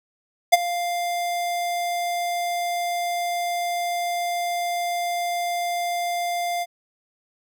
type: tone with ADSR envelope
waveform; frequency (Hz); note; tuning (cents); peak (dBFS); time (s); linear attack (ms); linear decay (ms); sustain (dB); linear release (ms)
square; 698.5; F5; 0; -8; 0.52-6.66; 16; 25; -16; 40
effects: none